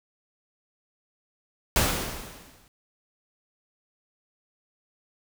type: noise with exponential decay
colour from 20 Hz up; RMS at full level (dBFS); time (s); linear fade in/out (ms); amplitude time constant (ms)
pink; -20; 1.76-2.68; 1; 200
effects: none